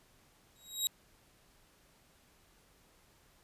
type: tone with exponential growth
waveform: 20% pulse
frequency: 3820 Hz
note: A#7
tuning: 42 cents sharp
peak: -21 dBFS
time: 0.56-0.87 s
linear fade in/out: 0 ms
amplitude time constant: 67 ms
effects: pink hiss -66 dBFS RMS until 3.43 s + resampled to 32000 Hz